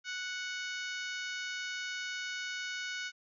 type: harmonic tone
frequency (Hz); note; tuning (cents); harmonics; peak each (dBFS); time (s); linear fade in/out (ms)
739; F#5; -2; 2 / 3 / 4 / 5 / 6 / 7 / 8 / 9; -39 / -43 / -45 / -47 / -49 / -50 / -51 / -52; 0.04-3.12; 50
effects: none